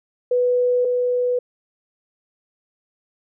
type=tone pair in turn; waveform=sine; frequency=493.9 / 493.9 Hz; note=B4 / B4; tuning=0 / 0 cents; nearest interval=unison; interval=0 cents; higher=neither; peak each=-15 / -17 dBFS; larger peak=first; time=0.31-0.85 / 0.85-1.39 s; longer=neither; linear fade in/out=5 ms; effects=none